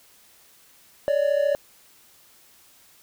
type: tone pair together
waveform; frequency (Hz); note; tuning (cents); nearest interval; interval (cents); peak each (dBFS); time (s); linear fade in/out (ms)
triangle; 565.1 / 599; C#5 / D5; +33 / +34; minor second; 101; -19 / -21; 1.08-1.55; 0
effects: white hiss -55 dBFS RMS until 3.02 s